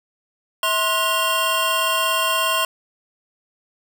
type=tone cluster; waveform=square; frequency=646 / 1056 / 1455 / 2779 / 3205 Hz; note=E5 / C6 / F#6 / F7 / G7; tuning=-35 / +16 / -29 / -9 / +38 cents; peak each=-27 / -22 / -29 / -24 / -28 dBFS; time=0.63-2.65 s; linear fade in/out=2 ms; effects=none